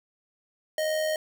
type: tone with amplitude modulation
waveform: square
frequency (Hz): 622.3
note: D#5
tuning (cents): 0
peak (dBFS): -24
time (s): 0.78-1.16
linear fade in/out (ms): 2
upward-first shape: sine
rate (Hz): 82.5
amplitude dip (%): 35
effects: none